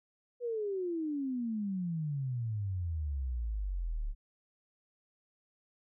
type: exponential sweep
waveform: sine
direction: down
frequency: 493.9 to 34.26 Hz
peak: -32 dBFS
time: 0.4-4.15 s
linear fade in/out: 50 ms
effects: none